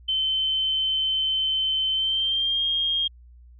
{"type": "tone with pitch glide", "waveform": "sine", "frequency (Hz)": [3076, 3233], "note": ["G7", "G#7"], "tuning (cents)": [-33, -47], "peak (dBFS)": -21, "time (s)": [0.08, 3.08], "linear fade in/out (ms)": 10, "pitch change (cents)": 86, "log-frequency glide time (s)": [1.93, 2.64], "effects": ["added 60 Hz sine -46 dBFS peak until 3.59 s"]}